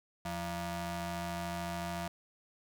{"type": "ring-modulated tone", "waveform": "sawtooth", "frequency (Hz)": 256.1, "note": "C4", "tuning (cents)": -37, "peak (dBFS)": -29, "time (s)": [0.25, 2.08], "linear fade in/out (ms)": 5, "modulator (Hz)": 431, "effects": []}